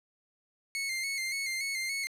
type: tone with vibrato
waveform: sawtooth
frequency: 2150 Hz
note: C7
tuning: 47 cents sharp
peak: -28 dBFS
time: 0.75-2.07 s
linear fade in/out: 0 ms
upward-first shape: square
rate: 3.5 Hz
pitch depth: 43 cents each way
effects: low-pass 12000 Hz 12 dB/octave